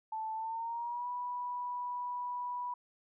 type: tone with pitch glide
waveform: sine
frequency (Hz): 879 to 981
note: A5 to B5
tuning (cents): -2 to -12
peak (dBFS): -35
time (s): 0.12-2.74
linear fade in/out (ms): 5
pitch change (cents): +190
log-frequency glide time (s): 0.34-1.08
effects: none